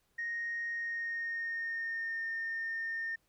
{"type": "tone with pitch glide", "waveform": "sine", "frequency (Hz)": [1864.7, 1821.1], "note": ["A#6", "A#6"], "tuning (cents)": [0, -41], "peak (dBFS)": -33, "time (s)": [0.18, 3.16], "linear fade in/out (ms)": 10, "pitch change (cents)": -41, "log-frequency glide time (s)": [0.69, 2.26], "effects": ["tanh soft clip ceiling -30 dBFS", "pink hiss -75 dBFS RMS until 3.28 s"]}